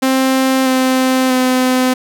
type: tone with pitch steps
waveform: sawtooth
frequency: 263.3 / 259.4 / 255.5 Hz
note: C4 / C4 / C4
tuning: +11 / -15 / -41 cents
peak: -7 dBFS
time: 0.02-1.94 s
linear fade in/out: 10 ms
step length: 640 ms
effects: none